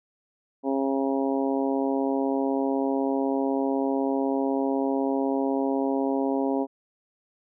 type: harmonic tone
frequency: 136 Hz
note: C#3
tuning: 33 cents flat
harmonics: 2 / 3 / 4 / 5 / 6 / 7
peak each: -25 / -29 / -31 / -33 / -35 / -36 dBFS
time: 0.63-6.67 s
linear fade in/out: 50 ms
effects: none